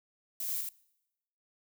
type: noise with echo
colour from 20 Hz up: violet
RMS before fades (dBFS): -36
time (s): 0.4-0.61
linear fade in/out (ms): 2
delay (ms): 80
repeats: 1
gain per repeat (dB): -2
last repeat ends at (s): 0.69
effects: noise-tail reverb RT60 0.9 s tail -23 dB re dry